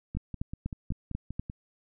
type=two click trains; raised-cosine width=5 ms; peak=-24 / -19 dBFS; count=8 / 6; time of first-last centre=0.15-1.499 / 0.17-1.395 s; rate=5.19 / 4.08 Hz; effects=none